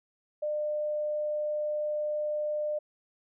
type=tone; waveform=sine; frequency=601 Hz; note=D5; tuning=40 cents sharp; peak=-28 dBFS; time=0.42-2.79 s; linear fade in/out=10 ms; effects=none